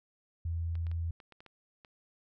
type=tone; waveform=sine; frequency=83.5 Hz; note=E2; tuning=23 cents sharp; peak=-31 dBFS; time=0.45-1.11 s; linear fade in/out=5 ms
type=clicks; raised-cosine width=0.3 ms; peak=-37 dBFS; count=8; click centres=0.754 / 0.868 / 0.915 / 1.202 / 1.323 / 1.405 / 1.463 / 1.848 s
effects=none